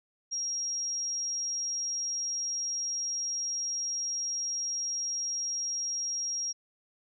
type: tone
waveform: sine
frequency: 5620 Hz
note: F8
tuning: 10 cents sharp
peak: -30 dBFS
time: 0.31-6.53 s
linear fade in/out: 20 ms
effects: none